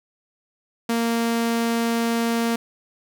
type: tone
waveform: sawtooth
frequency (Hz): 231.6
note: A#3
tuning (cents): -11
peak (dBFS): -16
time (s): 0.89-2.56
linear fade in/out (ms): 5
effects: none